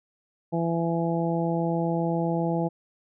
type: harmonic tone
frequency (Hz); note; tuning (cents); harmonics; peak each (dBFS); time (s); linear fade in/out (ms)
167.5; E3; +28; 1 / 2 / 3 / 4 / 5; -26 / -29 / -31 / -32 / -33; 0.52-2.69; 20
effects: none